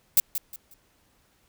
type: noise with echo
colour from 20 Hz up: violet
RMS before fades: -17 dBFS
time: 0.17-0.2 s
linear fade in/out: 2 ms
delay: 180 ms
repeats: 3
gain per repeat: -11 dB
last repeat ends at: 0.74 s
effects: pink hiss -65 dBFS RMS until 1.48 s